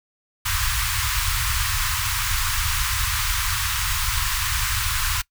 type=band-stop noise; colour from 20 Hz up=pink; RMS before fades=-23 dBFS; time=0.45-5.22 s; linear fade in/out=10 ms; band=110 to 1000 Hz; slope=48 dB/octave; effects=noise-tail reverb RT60 0.1 s tail -22 dB re dry